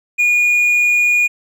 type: tone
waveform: triangle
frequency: 2441 Hz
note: D#7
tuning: 34 cents flat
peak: -9 dBFS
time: 0.18-1.28 s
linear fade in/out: 20 ms
effects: none